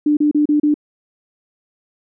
sine tone bursts, 297.2 Hz, D4, 21 cents sharp, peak -11 dBFS, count 5, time 0.06-0.742 s, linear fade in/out 5 ms, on 110 ms, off 33 ms, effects none

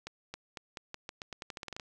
accelerating click train, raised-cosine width 0.2 ms, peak -23 dBFS, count 16, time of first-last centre 0.07-1.798 s, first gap 270 ms, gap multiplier 0.86, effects none

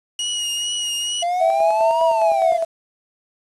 sawtooth tone with vibrato, 2887 Hz, F#7, 43 cents flat, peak -18 dBFS, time 0.19-1.23 s, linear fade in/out 2 ms, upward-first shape triangle, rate 2.3 Hz, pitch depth 31 cents each way
triangle exponential two-way sweep, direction up then down, 682 to 973 to 682 Hz, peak -16 dBFS, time 1.22-2.58 s, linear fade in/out 10 ms, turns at 2.04 s
sine tone with tremolo, 659.3 Hz, E5, in tune, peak -14 dBFS, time 1.4-2.65 s, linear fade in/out 20 ms, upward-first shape square, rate 4.9 Hz, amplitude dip 45%
effects resampled to 24000 Hz + 7-bit

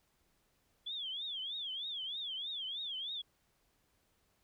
sine tone with vibrato, 3372 Hz, G#7, 26 cents sharp, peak -38 dBFS, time 0.86-3.22 s, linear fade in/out 10 ms, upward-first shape triangle, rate 3.2 Hz, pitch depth 210 cents each way, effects pink hiss -75 dBFS RMS until 4.43 s

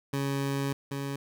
20% pulse tone pair in turn, 138.59 / 139.11 Hz, C#3 / C#3, 0 / +6 cents, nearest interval unison, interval 6 cents, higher second, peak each -23 / -27 dBFS, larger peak first, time 0.13-0.73 / 0.91-1.16 s, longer first, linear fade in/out 5 ms, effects none

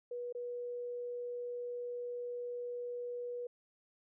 sine tone with dropouts, 485.7 Hz, B4, 29 cents flat, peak -38 dBFS, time 0.11-3.47 s, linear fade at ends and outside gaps 5 ms, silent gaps 0.326-0.349 s, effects none

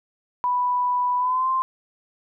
sine tone with pitch glide, 987.8 to 1046.5 Hz, B5 to C6, 0 to 0 cents, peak -19 dBFS, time 0.44-1.62 s, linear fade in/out 0 ms, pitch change +100 cents, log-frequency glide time 1.18-1.49 s, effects none

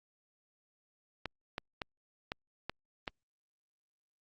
clicks, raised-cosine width 0.3 ms, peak -20 dBFS, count 6, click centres 1.257 / 1.581 / 1.818 / 2.319 / 2.696 / 3.078 s, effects Opus 48 kbps

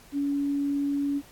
sine tone, 283.1 Hz, C#4, 37 cents sharp, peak -24 dBFS, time 0.12-1.22 s, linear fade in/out 50 ms, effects pink hiss -53 dBFS RMS until 1.31 s + AAC 64 kbps

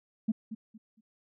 sine tone with echo, 220 Hz, A3, in tune, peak -23 dBFS, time 0.28-0.32 s, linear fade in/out 10 ms, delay 230 ms, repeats 3, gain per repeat -12 dB, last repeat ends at 1.01 s, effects tanh soft clip ceiling -19 dBFS

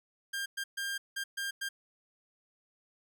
sawtooth tone bursts at uneven times, 1600 Hz, G6, 35 cents sharp, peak -30 dBFS, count 6, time 0.33-0.46 / 0.57-0.64 / 0.77-0.98 / 1.16-1.24 / 1.37-1.51 / 1.61-1.69 s, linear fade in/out 10 ms, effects none

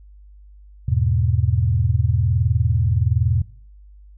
sine chord, E major, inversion none, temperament equal, 82.41 / 103.83 / 123.47 Hz, E2 / G#2 / B2, 0 / 0 / 0 cents, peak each -20 dBFS, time 0.88-3.42 s, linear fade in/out 5 ms, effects noise-tail reverb RT60 0.5 s tail -22 dB re dry + added 50 Hz sine -42 dBFS peak until 4.17 s

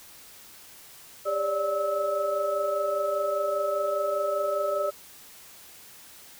sine tone cluster, 401.3 / 565 / 590 / 1298 Hz, G4 / C#5 / D5 / E6, +41 / +33 / +8 / -27 cents, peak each -34 / -34 / -26 / -31 dBFS, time 1.25-4.91 s, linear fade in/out 20 ms, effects white hiss -49 dBFS RMS until 6.39 s

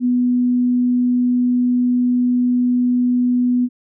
sine tone, 246.9 Hz, B3, in tune, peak -13 dBFS, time 0-3.69 s, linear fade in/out 50 ms, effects none

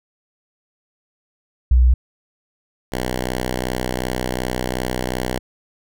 sine / 5% pulse tone pair in turn, 61.74 / 62.71 Hz, B1 / B1, 0 / +27 cents, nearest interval unison, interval 27 cents, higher second, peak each -9 / -10 dBFS, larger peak first, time 1.71-1.94 / 2.92-5.39 s, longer second, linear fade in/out 5 ms, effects none

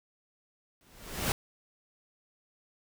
pink noise with exponential growth, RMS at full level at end -26 dBFS, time 0.81-1.32 s, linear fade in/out 1 ms, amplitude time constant 110 ms, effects none

